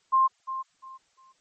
sine tone with echo, 1056 Hz, C6, 16 cents sharp, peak -17 dBFS, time 0.12-0.28 s, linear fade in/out 20 ms, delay 350 ms, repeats 3, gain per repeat -12 dB, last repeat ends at 1.33 s, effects white hiss -68 dBFS RMS until 1.4 s + MP3 32 kbps

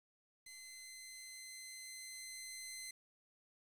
10% pulse tone with level ramp, 2058 Hz, C7, 29 cents flat, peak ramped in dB -43 to -36 dBFS, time 0.46-2.91 s, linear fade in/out 5 ms, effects low-pass 12000 Hz 12 dB/octave + 11-bit

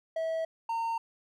triangle tone pair in turn, 649 / 915.1 Hz, E5 / A#5, -27 / -32 cents, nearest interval tritone, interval 595 cents, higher second, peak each -27 dBFS, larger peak neither, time 0.16-0.45 / 0.69-0.98 s, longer neither, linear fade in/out 5 ms, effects none

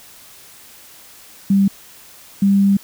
sine tone pair in turn, 196.8 / 198.05 Hz, G3 / G3, +7 / +18 cents, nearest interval unison, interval 11 cents, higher second, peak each -10 dBFS, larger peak neither, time 1.5-1.68 / 2.42-2.77 s, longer second, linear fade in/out 5 ms, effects white hiss -43 dBFS RMS until 2.83 s

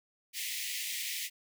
pink high-pass noise, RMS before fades -37 dBFS, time 0.33-1.3 s, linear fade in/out 50 ms, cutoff 1900 Hz, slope 96 dB/octave, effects none

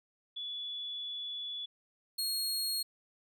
sine / sawtooth tone pair in turn, 3427 / 4290 Hz, A7 / C8, -46 / +42 cents, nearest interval major third, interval 388 cents, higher second, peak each -37 / -29 dBFS, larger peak second, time 0.36-1.66 / 2.18-2.83 s, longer first, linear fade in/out 10 ms, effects none

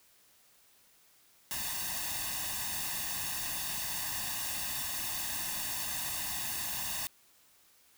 white noise with comb filter, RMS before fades -36 dBFS, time 1.51-7.07 s, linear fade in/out 0 ms, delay 1.1 ms, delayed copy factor +0.8, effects white hiss -64 dBFS RMS until 7.97 s

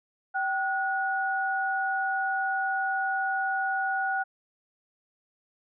sine tone pair together, 772 / 1456.2 Hz, G5 / F#6, -27 / -28 cents, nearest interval major seventh, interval 1099 cents, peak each -28 dBFS, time 0.34-4.24 s, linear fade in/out 20 ms, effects none

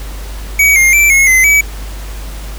square tone with pitch steps, 2263 / 2123 / 2334 / 2172 / 2052 / 2285 Hz, C#7 / C7 / D7 / C#7 / C7 / D7, +35 / +25 / -11 / -36 / -34 / -48 cents, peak -6 dBFS, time 0.59-1.61 s, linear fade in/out 5 ms, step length 170 ms, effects added 50 Hz sine -22 dBFS peak until 2.58 s + pink hiss -32 dBFS RMS until 2.58 s

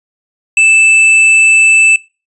sine tone with tanh clipping, 2637 Hz, E7, in tune, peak -6 dBFS, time 0.57-1.96 s, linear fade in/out 2 ms, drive 14 dB, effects noise-tail reverb RT60 0.3 s tail -22 dB re dry + resampled to 24000 Hz

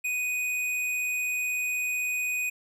triangle tone with hard clipping, 2489 Hz, D#7, in tune, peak -28 dBFS, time 0.04-2.5 s, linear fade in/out 10 ms, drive 16 dB, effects none

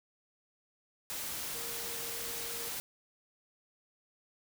sine tone in noise, 466.2 Hz, A#4, in tune, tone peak -48 dBFS, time 1.55-2.69 s, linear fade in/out 0 ms, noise white, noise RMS -39 dBFS, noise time 1.1-2.8 s, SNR -12 dB, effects none

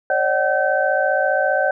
sine tone cluster, 549 / 604 / 752 / 1540 Hz, C#5 / D5 / F#5 / G6, -17 / +48 / +28 / -31 cents, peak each -21 dBFS, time 0.1-1.71 s, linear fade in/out 2 ms, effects none

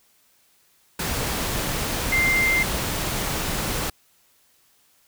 sine tone in noise, 2093 Hz, C7, in tune, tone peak -18 dBFS, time 2.12-2.63 s, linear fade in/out 5 ms, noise pink, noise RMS -26 dBFS, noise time 0.99-3.9 s, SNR +5 dB, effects white hiss -61 dBFS RMS until 5.07 s

